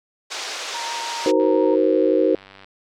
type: band-pass noise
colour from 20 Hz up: white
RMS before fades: -30 dBFS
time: 0.3-1.32 s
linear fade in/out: 20 ms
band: 400 to 6000 Hz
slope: 24 dB/octave
type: tone with vibrato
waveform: sine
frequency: 932.3 Hz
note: A#5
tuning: in tune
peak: -28 dBFS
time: 0.73-1.76 s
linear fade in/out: 20 ms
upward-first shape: sine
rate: 6 Hz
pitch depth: 12 cents each way
type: chord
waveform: sine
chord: C half-diminished seventh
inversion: first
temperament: just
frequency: 314 / 376.7 / 470.9 / 523.3 Hz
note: Eb4 / Gb4 / Bb4 / C5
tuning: +16 / +31 / +18 / 0 cents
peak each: -20 dBFS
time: 1.26-2.35 s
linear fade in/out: 2 ms
type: click train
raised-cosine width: 0.3 ms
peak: -27 dBFS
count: 122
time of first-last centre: 1.4-2.645 s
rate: 97.2 Hz
effects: none